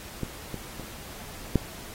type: clicks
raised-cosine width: 3 ms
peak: -16 / -20 / -26 / -7 dBFS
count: 4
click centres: 0.233 / 0.543 / 0.797 / 1.557 s
effects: pink hiss -43 dBFS RMS until 1.94 s + AAC 48 kbps